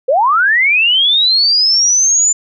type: linear sweep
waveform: sine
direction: up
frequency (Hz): 480 to 7120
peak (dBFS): -8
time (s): 0.08-2.33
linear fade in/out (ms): 10
effects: none